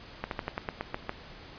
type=slowing click train; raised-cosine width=0.5 ms; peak=-16 dBFS; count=9; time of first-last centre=0.24-1.094 s; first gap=72 ms; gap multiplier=1.11; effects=pink hiss -48 dBFS RMS until 1.58 s + resampled to 11025 Hz